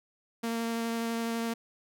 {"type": "tone with vibrato", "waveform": "sawtooth", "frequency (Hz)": 230, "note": "A#3", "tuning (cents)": -23, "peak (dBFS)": -26, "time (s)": [0.43, 1.54], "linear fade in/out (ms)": 10, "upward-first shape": "sine", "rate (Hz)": 12, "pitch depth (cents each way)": 9, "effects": []}